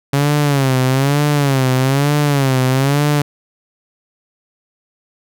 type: tone with vibrato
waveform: sawtooth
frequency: 137.9 Hz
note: C#3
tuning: 9 cents flat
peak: -8 dBFS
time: 0.13-3.22 s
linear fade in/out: 5 ms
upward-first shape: sine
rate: 1.1 Hz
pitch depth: 120 cents each way
effects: none